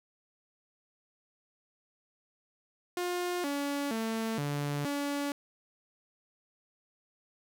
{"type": "tone with pitch steps", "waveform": "sawtooth", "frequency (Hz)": [355.5, 284.1, 224, 144.7, 285.4], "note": ["F4", "C#4", "A3", "D3", "D4"], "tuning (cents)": [31, 43, 31, -25, -49], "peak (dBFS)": -27, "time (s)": [2.97, 5.32], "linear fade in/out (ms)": 2, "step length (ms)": 470, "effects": []}